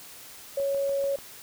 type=tone; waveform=sine; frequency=555 Hz; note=C#5; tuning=2 cents sharp; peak=-24 dBFS; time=0.57-1.16 s; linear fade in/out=5 ms
type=click train; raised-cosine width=1 ms; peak=-31 dBFS; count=5; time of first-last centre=0.6-1.187 s; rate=6.81 Hz
effects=white hiss -46 dBFS RMS until 1.42 s